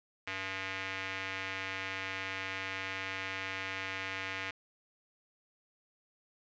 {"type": "tone with band-pass filter", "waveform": "square", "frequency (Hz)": 95.7, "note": "G2", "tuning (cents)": -41, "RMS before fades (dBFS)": -39, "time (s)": [0.27, 4.51], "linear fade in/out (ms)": 5, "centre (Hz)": 2200, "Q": 2.2, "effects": ["resampled to 16000 Hz", "11-bit"]}